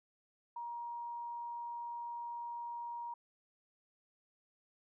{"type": "tone", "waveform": "sine", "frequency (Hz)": 946, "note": "A#5", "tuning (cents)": 25, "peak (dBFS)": -40, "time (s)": [0.56, 3.14], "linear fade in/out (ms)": 5, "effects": []}